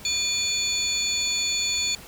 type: tone cluster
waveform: sine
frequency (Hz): 2427 / 3499 / 4417 / 6920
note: D#7 / A7 / C#8 / A8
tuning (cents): -44 / -10 / -7 / -30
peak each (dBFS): -29 / -29 / -26 / -26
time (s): 0.05-1.95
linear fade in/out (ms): 2
effects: tanh soft clip ceiling -16 dBFS + pink hiss -44 dBFS RMS until 2.07 s